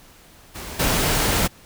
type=noise with level steps; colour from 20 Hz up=pink; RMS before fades=-34 / -20 dBFS; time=0.54-1.48 s; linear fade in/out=20 ms; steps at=0.79 s; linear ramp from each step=10 ms; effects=pink hiss -49 dBFS RMS until 1.65 s